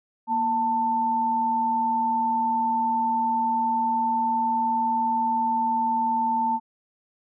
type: tone pair together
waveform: sine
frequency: 235.7 / 889.9 Hz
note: A#3 / A5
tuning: +19 / +19 cents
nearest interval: octave + major seventh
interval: 2300 cents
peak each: -30 / -21 dBFS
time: 0.27-6.6 s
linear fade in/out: 50 ms
effects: none